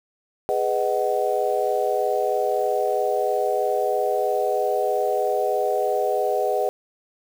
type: chord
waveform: sine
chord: G# minor seventh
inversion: none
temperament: just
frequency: 415.3 / 498.4 / 623 / 747.5 Hz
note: G#4 / B4 / D#5 / F#5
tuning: 0 / +16 / +2 / +17 cents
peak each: -25 dBFS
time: 0.49-6.69 s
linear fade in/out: 0 ms
effects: 7-bit